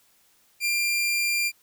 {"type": "tone", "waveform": "sawtooth", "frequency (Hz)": 2385, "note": "D7", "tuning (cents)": 26, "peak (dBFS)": -19, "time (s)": [0.6, 1.52], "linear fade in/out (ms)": 50, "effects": ["white hiss -62 dBFS RMS until 1.62 s"]}